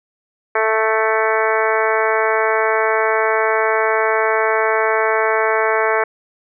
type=harmonic tone with a mistuned harmonic; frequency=220 Hz; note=A3; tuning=in tune; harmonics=2 / 3 / 4 / 5 / 6 / 7 / 8 / 9 / 10; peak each=-19 / -21 / -22 / -23 / -24 / -24 / -25 / -26 / -26 dBFS; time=0.55-6.04 s; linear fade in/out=5 ms; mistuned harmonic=10; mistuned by=+25 cents; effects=none